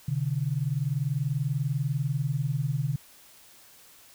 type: tone pair together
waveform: sine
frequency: 129.3 / 149.51 Hz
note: C3 / D3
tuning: -20 / +31 cents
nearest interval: minor third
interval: 251 cents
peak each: -28 dBFS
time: 0.08-2.96 s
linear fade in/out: 5 ms
effects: white hiss -54 dBFS RMS until 4.14 s